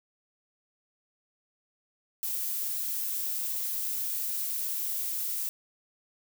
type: noise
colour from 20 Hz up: violet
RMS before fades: -32 dBFS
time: 2.23-5.49 s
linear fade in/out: 0 ms
effects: none